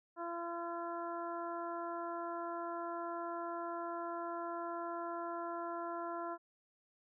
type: harmonic tone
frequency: 340.6 Hz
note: F4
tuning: 43 cents flat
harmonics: 1 / 2 / 3 / 4 / 5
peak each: -44 / -43 / -44 / -46 / -57 dBFS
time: 0.16-6.38 s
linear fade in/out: 50 ms
effects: none